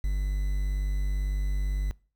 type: tone with quantisation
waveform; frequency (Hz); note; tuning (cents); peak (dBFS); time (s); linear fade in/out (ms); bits
triangle; 49; G1; 0; -22; 0.04-1.91; 0; 8
effects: noise-tail reverb RT60 0.4 s tail -24 dB re dry